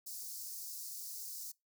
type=high-pass noise; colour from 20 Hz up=white; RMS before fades=-45 dBFS; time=0.06-1.52 s; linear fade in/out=10 ms; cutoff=4600 Hz; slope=48 dB/octave; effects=noise-tail reverb RT60 0.2 s tail -23 dB re dry